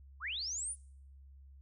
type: linear sweep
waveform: sine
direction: up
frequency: 946 to 9960 Hz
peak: -36 dBFS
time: 0.2-0.76 s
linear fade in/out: 50 ms
effects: noise-tail reverb RT60 0.6 s tail -24 dB re dry + added 68 Hz sine -53 dBFS peak until 1.61 s